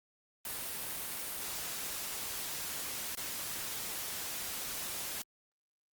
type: noise with dropouts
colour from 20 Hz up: white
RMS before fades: -39 dBFS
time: 0.45-5.22 s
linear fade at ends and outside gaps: 2 ms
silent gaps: 3.151-3.172 s
effects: Opus 32 kbps